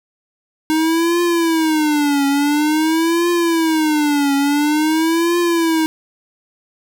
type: tone with vibrato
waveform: square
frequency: 311.1 Hz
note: D#4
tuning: in tune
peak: -14 dBFS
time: 0.7-5.86 s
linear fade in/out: 0 ms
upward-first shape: triangle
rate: 0.48 Hz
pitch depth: 200 cents each way
effects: none